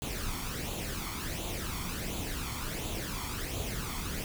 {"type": "noise with flanger", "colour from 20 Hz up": "pink", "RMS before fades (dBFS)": -36, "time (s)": [0.02, 4.24], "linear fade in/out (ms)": 0, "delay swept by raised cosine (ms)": [0.28, 0.92], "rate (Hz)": 1.4, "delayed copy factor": 0.6, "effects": []}